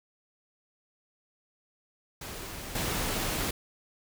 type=noise with level steps; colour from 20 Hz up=pink; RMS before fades=-40 / -31 dBFS; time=2.21-3.51 s; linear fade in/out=5 ms; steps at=2.75 s; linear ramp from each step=5 ms; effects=none